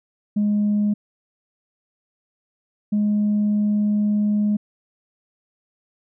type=tone pair in turn; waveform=sine; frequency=207.7 / 208.6 Hz; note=G#3 / G#3; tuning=0 / +8 cents; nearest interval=unison; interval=8 cents; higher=second; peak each=-15 dBFS; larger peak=neither; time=0.36-0.94 / 2.92-4.57 s; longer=second; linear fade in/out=10 ms; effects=tanh soft clip ceiling -14 dBFS